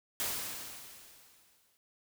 white noise with exponential decay, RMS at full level -33 dBFS, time 0.2-1.77 s, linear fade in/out 0 ms, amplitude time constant 340 ms, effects none

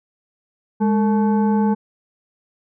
sine tone with frequency modulation, 207.7 Hz, G#3, in tune, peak -14 dBFS, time 0.8-1.75 s, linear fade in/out 20 ms, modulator 659 Hz, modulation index 0.67, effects none

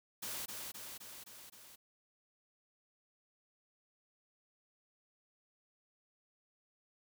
white noise with echo, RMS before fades -42 dBFS, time 0.22-0.46 s, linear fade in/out 10 ms, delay 260 ms, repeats 5, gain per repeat -3 dB, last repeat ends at 1.76 s, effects none

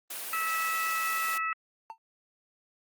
white noise, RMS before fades -37 dBFS, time 0.1-1.38 s, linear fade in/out 5 ms
harmonic tone, 651 Hz, E5, 22 cents flat, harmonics 2 / 3 / 4, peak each -30 / -34 / -36 dBFS, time 0.33-1.53 s, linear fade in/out 2 ms
triangle tone with exponential decay, 899 Hz, A5, 37 cents sharp, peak -32 dBFS, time 1.9-1.98 s, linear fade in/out 0 ms, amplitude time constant 17 ms
effects high-pass 400 Hz 12 dB/octave + Opus 32 kbps

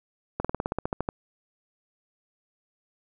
slowing click train, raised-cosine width 1 ms, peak -13 dBFS, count 12, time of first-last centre 0.4-1.089 s, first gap 46 ms, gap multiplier 1.06, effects none

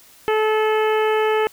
harmonic tone, 433.1 Hz, A4, 27 cents flat, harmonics 1 / 2 / 3 / 4 / 5 / 6 / 7, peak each -17 / -23 / -27 / -29 / -31 / -33 / -34 dBFS, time 0.28-1.47 s, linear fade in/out 0 ms, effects white hiss -49 dBFS RMS until 1.52 s

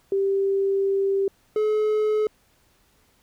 sine / triangle tone pair in turn, 392 / 427.7 Hz, G4 / A4, 0 / -49 cents, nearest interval major second, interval 151 cents, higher second, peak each -19 / -17 dBFS, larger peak second, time 0.12-1.28 / 1.56-2.27 s, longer first, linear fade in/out 2 ms, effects pink hiss -62 dBFS RMS until 3.22 s

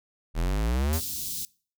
square exponential sweep, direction up, 39.03 to 84.9 Hz, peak -24 dBFS, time 0.34-1.01 s, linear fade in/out 50 ms
white band-stop noise, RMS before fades -33 dBFS, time 0.93-1.45 s, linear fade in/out 0 ms, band 290 to 3800 Hz, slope 24 dB/octave
effects noise-tail reverb RT60 0.4 s tail -23 dB re dry

